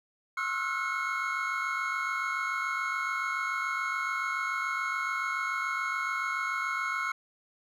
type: tone cluster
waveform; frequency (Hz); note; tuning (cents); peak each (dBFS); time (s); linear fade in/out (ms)
triangle; 1072 / 1304 / 1351 / 1451 / 2175; C6 / E6 / E6 / F#6 / C#7; +42 / -19 / +42 / -34 / -33; -35 / -35 / -34 / -33 / -33; 0.37-7.12; 5
effects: none